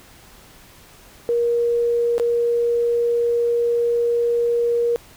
sine tone with dropouts, 472.7 Hz, A#4, 24 cents sharp, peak -16 dBFS, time 1.29-4.96 s, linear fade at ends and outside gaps 0 ms, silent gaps 2.181-2.198 s, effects pink hiss -47 dBFS RMS until 5.16 s

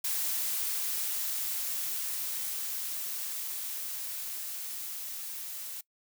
blue noise with level ramp, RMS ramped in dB -31 to -40 dBFS, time 0.04-5.81 s, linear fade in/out 5 ms, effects noise-tail reverb RT60 0.1 s tail -22 dB re dry

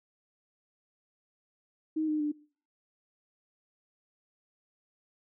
sine tone with pitch steps, 313.4 / 305.4 / 297.5 Hz, D#4 / D#4 / D4, +13 / -32 / +22 cents, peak -27 dBFS, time 1.96-2.32 s, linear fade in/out 10 ms, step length 120 ms, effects noise-tail reverb RT60 0.4 s tail -21 dB re dry

